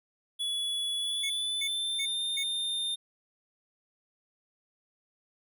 square tone with pitch glide, 3400 to 3623 Hz, G#7 to A7, +40 to +50 cents, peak -30 dBFS, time 0.39-2.96 s, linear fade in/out 20 ms, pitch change +110 cents, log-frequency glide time 0.97-2.23 s
square tone bursts, 2200 Hz, C#7, 14 cents flat, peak -34 dBFS, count 4, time 1.23-2.436 s, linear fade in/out 10 ms, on 69 ms, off 310 ms
effects none

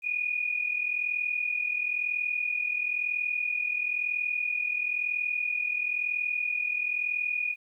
sine tone pair together, 2426 / 2467 Hz, D#7 / D#7, -44 / -15 cents, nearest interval unison, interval 29 cents, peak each -32 / -28 dBFS, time 0.02-7.56 s, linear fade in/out 50 ms, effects 11-bit

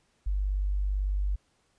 sine tone, 49 Hz, G1, in tune, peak -25 dBFS, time 0.26-1.36 s, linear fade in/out 10 ms, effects pink hiss -70 dBFS RMS until 1.78 s + resampled to 22050 Hz

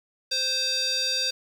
square tone with band-pass filter, 523.3 Hz, C5, in tune, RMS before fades -26 dBFS, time 0.31-1.31 s, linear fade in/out 10 ms, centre 4500 Hz, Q 5, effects 8-bit

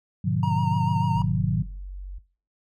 sine chord, G# diminished seventh, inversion none, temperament just, 103.83 / 124.59 / 149.51 / 179.41 Hz, G#2 / B2 / D3 / F3, 0 / +16 / +31 / +47 cents, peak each -27 / -28 / -26 / -25 dBFS, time 0.24-1.63 s, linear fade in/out 10 ms
triangle tone with vibrato, 933 Hz, A#5, 1 cent sharp, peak -24 dBFS, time 0.43-1.22 s, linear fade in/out 2 ms, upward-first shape sine, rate 6.8 Hz, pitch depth 39 cents each way
sine tone, 47 Hz, F#1, 28 cents sharp, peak -32 dBFS, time 1.15-2.19 s, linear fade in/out 10 ms
effects noise-tail reverb RT60 0.4 s tail -19 dB re dry

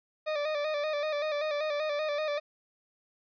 40% pulse tone with vibrato, 600 Hz, D5, 37 cents sharp, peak -28 dBFS, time 0.26-2.4 s, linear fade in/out 20 ms, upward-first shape square, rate 5.2 Hz, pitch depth 50 cents each way, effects resampled to 11025 Hz + 11-bit

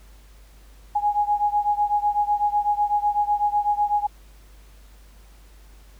sine beating tone pair, 826 / 834 Hz, G#5 / G#5, -10 / +7 cents, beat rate 8 Hz, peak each -21 / -23 dBFS, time 0.95-4.07 s, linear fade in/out 10 ms, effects added 50 Hz sine -46 dBFS peak until 5.99 s + pink hiss -56 dBFS RMS until 5.99 s

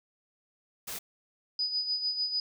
white noise, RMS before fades -38 dBFS, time 0.87-0.99 s, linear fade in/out 10 ms
sine tone with tremolo, 4970 Hz, D#8, 3 cents flat, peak -26 dBFS, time 1.59-2.4 s, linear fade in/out 2 ms, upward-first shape sine, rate 6.7 Hz, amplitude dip 60%
effects none

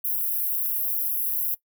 white high-pass noise, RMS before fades -26 dBFS, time 0.04-1.55 s, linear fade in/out 10 ms, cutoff 11000 Hz, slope 96 dB/octave, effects noise-tail reverb RT60 0.1 s tail -19 dB re dry

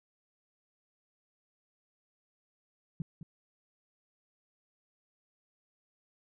sine tone with echo, 161.2 Hz, E3, 38 cents flat, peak -31 dBFS, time 3-3.02 s, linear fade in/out 2 ms, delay 210 ms, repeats 1, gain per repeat -10 dB, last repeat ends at 3.23 s, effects none

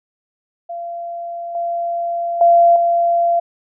sine tone with level steps, 686 Hz, F5, 31 cents flat, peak -24 / -18 / -7 / -12 dBFS, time 0.69-3.4 s, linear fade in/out 10 ms, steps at 1.55 / 2.41 / 2.76 s, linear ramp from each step 2 ms, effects none

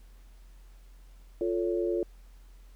sine chord, F augmented, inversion none, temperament equal with one note detuned, 349.2 / 440 / 560.8 Hz, F4 / A4 / C#5, 0 / 0 / +20 cents, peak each -28 / -32 / -34 dBFS, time 1.41-2.03 s, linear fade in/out 2 ms, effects added 43 Hz sine -49 dBFS peak until 2.75 s + pink hiss -65 dBFS RMS until 2.75 s

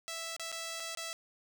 5% pulse tone with dropouts, 659.3 Hz, E5, in tune, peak -27 dBFS, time 0.08-1.13 s, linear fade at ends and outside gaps 0 ms, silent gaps 0.365-0.396 / 0.517-0.525 / 0.799-0.803 / 0.95-0.973 s, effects none

